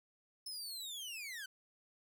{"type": "linear sweep", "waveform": "sawtooth", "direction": "down", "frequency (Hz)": [5274, 1498], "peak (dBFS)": -40, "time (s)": [0.46, 1.46], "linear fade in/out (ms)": 5, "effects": []}